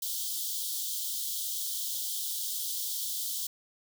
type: high-pass noise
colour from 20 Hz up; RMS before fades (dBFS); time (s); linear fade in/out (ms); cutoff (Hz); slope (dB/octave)
white; -34; 0.02-3.47; 5; 3100; 96
effects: none